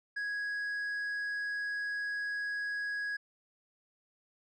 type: tone with tanh clipping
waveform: sine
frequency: 1661.2 Hz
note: G#6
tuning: in tune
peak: -34 dBFS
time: 0.16-3.17 s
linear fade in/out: 10 ms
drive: 4 dB
effects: none